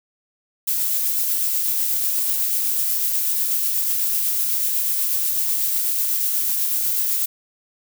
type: noise with tremolo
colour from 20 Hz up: violet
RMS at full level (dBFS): -20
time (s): 0.67-7.26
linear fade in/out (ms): 10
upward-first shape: triangle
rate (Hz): 8.1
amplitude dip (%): 25
effects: none